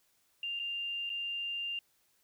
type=tone with dropouts; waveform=sine; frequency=2794 Hz; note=F7; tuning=in tune; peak=-34 dBFS; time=0.43-1.79 s; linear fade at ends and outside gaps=2 ms; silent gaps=0.592-0.597 / 1.094-1.1 s; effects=white hiss -72 dBFS RMS until 2.23 s